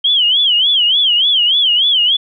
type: tone with vibrato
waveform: sine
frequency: 3136 Hz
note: G7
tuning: in tune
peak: -9 dBFS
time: 0.04-2.17 s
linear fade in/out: 10 ms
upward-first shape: sine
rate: 3.4 Hz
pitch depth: 170 cents each way
effects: none